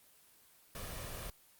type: noise with comb filter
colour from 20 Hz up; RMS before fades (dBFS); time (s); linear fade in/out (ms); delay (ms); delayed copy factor
pink; -43; 0.75-1.3; 2; 1.7; +0.5
effects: white hiss -64 dBFS RMS until 1.59 s + Opus 24 kbps